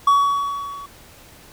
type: tone with level ramp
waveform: triangle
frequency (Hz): 1128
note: C#6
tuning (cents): +30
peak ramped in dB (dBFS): -8 to -31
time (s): 0.07-0.86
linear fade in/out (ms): 5
effects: pink hiss -46 dBFS RMS until 1.52 s